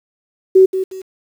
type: tone with echo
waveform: sine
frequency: 378.2 Hz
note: F#4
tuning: 38 cents sharp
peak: -4 dBFS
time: 0.55-0.66 s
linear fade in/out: 10 ms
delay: 180 ms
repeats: 2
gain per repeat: -11 dB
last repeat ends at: 1.02 s
effects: 7-bit